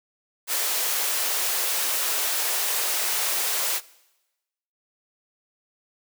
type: high-pass noise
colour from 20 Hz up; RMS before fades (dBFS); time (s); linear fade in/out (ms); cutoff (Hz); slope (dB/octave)
white; -25; 0.47-3.81; 50; 400; 24
effects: noise-tail reverb RT60 1.0 s tail -21 dB re dry